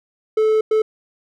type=tone bursts at uneven times; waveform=triangle; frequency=435.1 Hz; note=A4; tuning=19 cents flat; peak=-11 dBFS; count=2; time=0.37-0.61 / 0.71-0.82 s; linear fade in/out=5 ms; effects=none